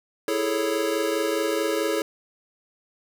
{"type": "chord", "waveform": "square", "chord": "A major seventh", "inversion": "second", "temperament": "equal", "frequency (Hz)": [329.6, 415.3, 440, 554.4], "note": ["E4", "G#4", "A4", "C#5"], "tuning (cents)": [0, 0, 0, 0], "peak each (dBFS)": -29, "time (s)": [0.28, 2.02], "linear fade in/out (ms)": 2, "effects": []}